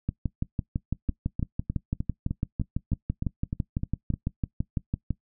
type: two click trains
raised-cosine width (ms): 5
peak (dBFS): -14 / -16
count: 31 / 11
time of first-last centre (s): 0.09-5.107 / 1.09-4.139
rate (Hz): 5.98 / 3.28
effects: noise-tail reverb RT60 0.1 s tail -20 dB re dry